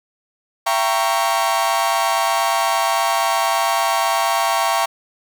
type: chord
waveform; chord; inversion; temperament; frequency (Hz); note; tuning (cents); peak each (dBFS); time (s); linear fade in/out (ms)
40% pulse; E diminished seventh; none; equal with one note detuned; 675.4 / 784 / 932.3 / 1108.7; E5 / G5 / Bb5 / Db6; +42 / 0 / 0 / 0; -21; 0.66-4.86; 10
effects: none